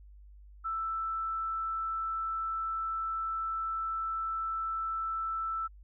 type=tone; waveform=sine; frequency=1324 Hz; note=E6; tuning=7 cents sharp; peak=-31 dBFS; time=0.64-5.68 s; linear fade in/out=20 ms; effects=added 50 Hz sine -50 dBFS peak until 5.83 s